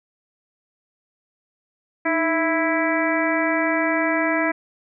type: harmonic tone with a mistuned harmonic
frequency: 329.6 Hz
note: E4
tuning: in tune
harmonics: 1 / 2 / 3 / 4 / 5 / 6 / 7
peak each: -23 / -24 / -28 / -30 / -27 / -26 / -29 dBFS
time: 2.05-4.52 s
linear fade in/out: 10 ms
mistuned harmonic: 1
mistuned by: -87 cents
effects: none